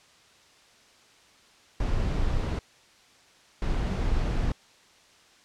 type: noise bursts at uneven times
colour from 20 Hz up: brown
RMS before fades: -26 dBFS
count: 2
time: 1.8-2.59 / 3.62-4.52 s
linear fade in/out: 2 ms
effects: white hiss -57 dBFS RMS until 5.44 s + low-pass 6000 Hz 12 dB/octave